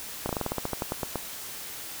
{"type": "slowing click train", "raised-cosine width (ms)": 1, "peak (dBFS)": -14, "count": 14, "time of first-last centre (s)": [0.26, 1.157], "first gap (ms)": 32, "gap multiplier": 1.12, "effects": ["white hiss -39 dBFS RMS until 2 s"]}